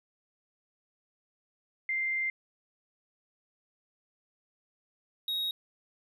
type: tone pair in turn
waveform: sine / triangle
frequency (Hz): 2093 / 3778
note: C7 / A#7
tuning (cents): 0 / +22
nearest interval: minor seventh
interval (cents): 1022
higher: second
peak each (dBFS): -28 / -28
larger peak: neither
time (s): 1.89-2.3 / 5.28-5.51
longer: first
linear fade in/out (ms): 2
effects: none